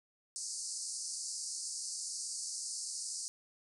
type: band-pass noise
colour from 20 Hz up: white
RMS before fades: -41 dBFS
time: 0.36-3.28 s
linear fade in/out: 0 ms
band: 4500 to 9600 Hz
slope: 96 dB/octave
effects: none